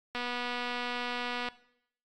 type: click train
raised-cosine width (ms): 0.3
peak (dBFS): -19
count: 327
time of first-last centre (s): 0.15-1.486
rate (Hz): 244
effects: noise-tail reverb RT60 0.7 s tail -18 dB re dry + MP3 96 kbps

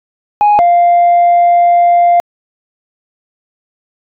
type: tone pair in turn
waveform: sine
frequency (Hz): 830.6 / 697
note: G#5 / F5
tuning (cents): 0 / -4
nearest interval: minor third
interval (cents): 304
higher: first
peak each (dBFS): -3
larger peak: neither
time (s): 0.41-0.59 / 0.59-2.2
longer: second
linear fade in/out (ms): 0
effects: tanh soft clip ceiling -3 dBFS

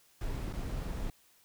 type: noise with dropouts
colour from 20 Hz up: brown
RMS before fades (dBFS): -36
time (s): 0.21-1.1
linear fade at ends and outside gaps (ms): 2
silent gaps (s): 0.527-0.536
effects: white hiss -65 dBFS RMS until 1.44 s

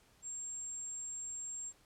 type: tone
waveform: sine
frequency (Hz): 7459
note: A#8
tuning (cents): 0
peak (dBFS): -40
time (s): 0.22-1.73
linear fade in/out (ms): 50
effects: pink hiss -67 dBFS RMS until 1.85 s + low-pass 12000 Hz 12 dB/octave

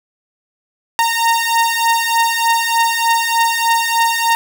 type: beating tone pair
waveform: sawtooth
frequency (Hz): 920 / 923.3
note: A#5 / A#5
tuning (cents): -23 / -17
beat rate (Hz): 3.3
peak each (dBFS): -12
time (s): 0.99-4.35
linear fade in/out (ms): 0
effects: none

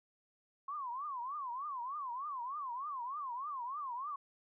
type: tone with vibrato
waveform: sine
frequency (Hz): 1070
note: C6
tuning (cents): +38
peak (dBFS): -38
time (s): 0.68-4.16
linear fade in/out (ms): 5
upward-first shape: triangle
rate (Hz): 3.3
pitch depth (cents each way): 250
effects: none

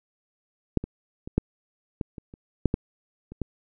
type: clicks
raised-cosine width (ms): 3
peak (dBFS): -7 / -19 / -23 / -7 / -15 / -25 / -30 / -6 / -10 / -27 / -15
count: 11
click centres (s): 0.773 / 0.84 / 1.275 / 1.38 / 2.012 / 2.182 / 2.339 / 2.657 / 2.741 / 3.32 / 3.417
effects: none

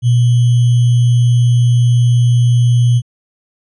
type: tone with sample-and-hold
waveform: sine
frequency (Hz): 120.7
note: B2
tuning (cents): -39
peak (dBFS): -7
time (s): 0.02-3.02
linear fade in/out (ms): 50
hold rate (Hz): 3150
effects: resampled to 24000 Hz

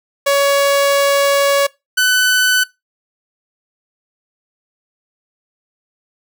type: tone pair in turn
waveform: sawtooth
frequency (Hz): 561 / 1502.5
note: C#5 / F#6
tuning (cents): +21 / +26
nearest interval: octave + perfect fourth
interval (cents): 1705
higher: second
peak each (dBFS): -7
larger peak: neither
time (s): 0.26-1.67 / 1.97-2.64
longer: first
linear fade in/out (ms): 10
effects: noise-tail reverb RT60 0.2 s tail -21 dB re dry

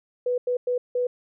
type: tone bursts at uneven times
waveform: sine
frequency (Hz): 493.9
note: B4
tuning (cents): 0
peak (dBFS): -21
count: 4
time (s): 0.26-0.38 / 0.47-0.57 / 0.67-0.78 / 0.95-1.07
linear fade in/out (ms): 5
effects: none

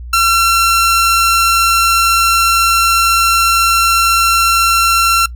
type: tone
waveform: sawtooth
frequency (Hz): 1357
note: E6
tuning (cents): +50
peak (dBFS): -5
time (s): 0.13-5.26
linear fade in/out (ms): 5
effects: noise-tail reverb RT60 0.1 s tail -20 dB re dry + added 60 Hz sine -25 dBFS peak until 5.35 s

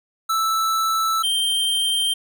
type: tone pair in turn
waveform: square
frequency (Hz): 1318.5 / 3154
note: E6 / G7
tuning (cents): 0 / +10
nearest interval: octave + minor third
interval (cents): 1510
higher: second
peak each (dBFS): -19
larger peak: neither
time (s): 0.29-1.23 / 1.23-2.14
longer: first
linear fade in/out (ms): 10
effects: none

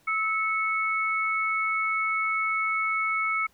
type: tone pair together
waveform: sine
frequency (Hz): 1301 / 2206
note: E6 / C#7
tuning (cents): -23 / -9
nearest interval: major sixth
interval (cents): 914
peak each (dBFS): -27 / -26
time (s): 0.07-3.47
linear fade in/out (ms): 10
effects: pink hiss -63 dBFS RMS until 3.53 s

